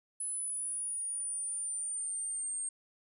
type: exponential sweep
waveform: sine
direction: down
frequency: 10120 to 8560 Hz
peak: -33 dBFS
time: 0.2-2.69 s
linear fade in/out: 5 ms
effects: tanh soft clip ceiling -30 dBFS